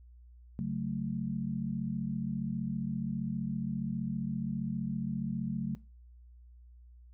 sine chord, F# minor, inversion second, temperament equal, 138.59 / 185 / 220 Hz, C#3 / F#3 / A3, 0 / 0 / 0 cents, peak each -37 / -35 / -36 dBFS, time 0.59-5.75 s, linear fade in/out 0 ms, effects noise-tail reverb RT60 0.3 s tail -20 dB re dry + added 60 Hz sine -52 dBFS peak until 7.13 s

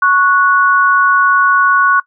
sine tone pair together, 1108.7 / 1468.4 Hz, C#6 / F#6, 0 / -14 cents, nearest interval perfect fourth, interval 486 cents, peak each -10 dBFS, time 0.02-2 s, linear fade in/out 5 ms, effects noise-tail reverb RT60 0.1 s tail -20 dB re dry

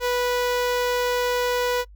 sawtooth tone with notch filter, 491.4 Hz, B4, 9 cents flat, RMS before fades -23 dBFS, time 0-1.85 s, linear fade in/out 50 ms, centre 9000 Hz, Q 1.8, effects noise-tail reverb RT60 0.1 s tail -24 dB re dry + added 50 Hz sine -43 dBFS peak until 1.95 s

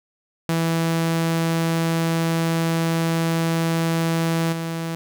sawtooth tone with level steps, 164.81 Hz, E3, in tune, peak -15 / -21 dBFS, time 0.49-4.95 s, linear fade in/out 0 ms, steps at 4.52 s, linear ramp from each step 10 ms, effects none

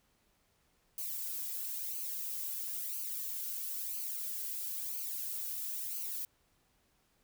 violet noise with flanger, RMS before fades -39 dBFS, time 0.98-6.25 s, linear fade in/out 0 ms, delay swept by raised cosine 0.55 to 2.25 ms, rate 1 Hz, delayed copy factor -0.75, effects pink hiss -73 dBFS RMS until 7.23 s

